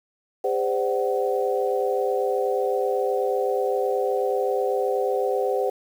sine tone cluster, 402.2 / 513 / 581 / 751 Hz, G4 / C5 / D5 / F#5, +44 / -34 / -19 / +26 cents, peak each -25 / -24 / -31 / -28 dBFS, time 0.44-5.7 s, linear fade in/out 5 ms, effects 8-bit

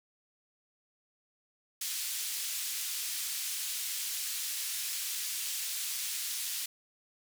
white band-pass noise, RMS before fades -36 dBFS, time 1.81-6.66 s, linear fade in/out 5 ms, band 2600 to 13000 Hz, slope 12 dB/octave, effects none

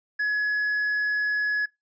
triangle tone with tanh clipping, 1690 Hz, G#6, 30 cents sharp, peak -23 dBFS, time 0.19-1.66 s, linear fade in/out 10 ms, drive 7 dB, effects noise-tail reverb RT60 0.2 s tail -25 dB re dry + resampled to 16000 Hz

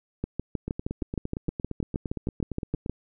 two click trains, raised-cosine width 3 ms, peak -18 / -15 dBFS, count 20 / 18, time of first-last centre 0.68-2.861 / 0.24-2.896 s, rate 8.71 / 6.4 Hz, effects none

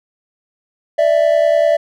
triangle tone pair together, 589.2 / 659.3 Hz, D5 / E5, +6 / 0 cents, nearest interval major second, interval 194 cents, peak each -11 dBFS, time 0.98-1.77 s, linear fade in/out 10 ms, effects none

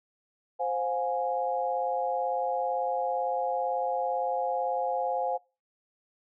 sine chord, F minor, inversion second, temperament equal with one note detuned, 523.3 / 712.7 / 830.6 Hz, C5 / F5 / Ab5, 0 / +35 / 0 cents, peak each -31 dBFS, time 0.59-5.38 s, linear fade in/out 20 ms, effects noise-tail reverb RT60 0.3 s tail -24 dB re dry

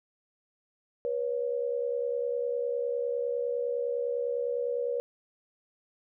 sine tone pair together, 484.5 / 554.4 Hz, B4 / C#5, -33 / 0 cents, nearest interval major second, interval 233 cents, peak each -29 / -33 dBFS, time 1.05-5 s, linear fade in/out 0 ms, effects none

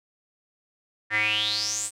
square tone with band-pass filter sweep, 106.7 Hz, G#2, 47 cents sharp, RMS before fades -26 dBFS, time 1.1-1.91 s, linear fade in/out 50 ms, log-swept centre 1800 to 8700 Hz, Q 9, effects none

